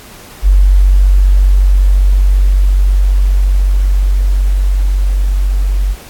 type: tone with level ramp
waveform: sine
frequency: 47.3 Hz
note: F#1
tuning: 39 cents sharp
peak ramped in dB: -3 to -9 dBFS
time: 0.42-5.96 s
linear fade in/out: 50 ms
effects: pink hiss -35 dBFS RMS until 6.09 s + AAC 64 kbps